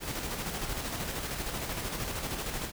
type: noise with tremolo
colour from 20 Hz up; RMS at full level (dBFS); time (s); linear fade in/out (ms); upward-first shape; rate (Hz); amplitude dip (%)
pink; -34; 0-2.72; 50; square; 13; 35
effects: none